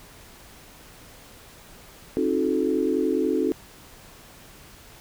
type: tone cluster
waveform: sine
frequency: 269.2 / 313 / 363 / 434.3 Hz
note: C4 / D#4 / F#4 / A4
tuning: +49 / +10 / -33 / -23 cents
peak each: -26 dBFS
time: 2.17-3.52 s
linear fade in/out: 0 ms
effects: pink hiss -48 dBFS RMS until 5 s